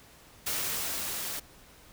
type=noise with level ramp; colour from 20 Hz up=white; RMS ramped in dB=-31 to -36 dBFS; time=0.46-1.4 s; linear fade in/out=10 ms; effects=pink hiss -55 dBFS RMS until 1.92 s